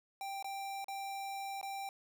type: tone with dropouts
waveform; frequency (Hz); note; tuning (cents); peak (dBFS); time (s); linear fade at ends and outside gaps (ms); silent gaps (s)
square; 786; G5; +4; -40; 0.21-1.89; 1; 0.426-0.444 / 0.844-0.883 / 1.613-1.629
effects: none